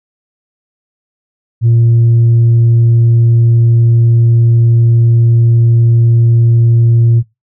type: tone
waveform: sine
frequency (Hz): 116.5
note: A#2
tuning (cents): -1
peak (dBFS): -3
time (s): 1.61-7.23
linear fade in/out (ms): 50
effects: noise-tail reverb RT60 0.2 s tail -20 dB re dry + tanh soft clip ceiling -3 dBFS